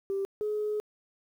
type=tone pair in turn; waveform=sine; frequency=392 / 422.4 Hz; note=G4 / G#4; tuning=0 / +29 cents; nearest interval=minor second; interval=129 cents; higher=second; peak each=-27 dBFS; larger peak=neither; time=0.1-0.25 / 0.41-0.8 s; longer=second; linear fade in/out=0 ms; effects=tanh soft clip ceiling -23 dBFS + 10-bit